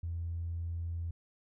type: tone with tanh clipping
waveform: triangle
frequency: 84.4 Hz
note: E2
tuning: 41 cents sharp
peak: -34 dBFS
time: 0.03-1.11 s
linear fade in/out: 5 ms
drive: 4 dB
effects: none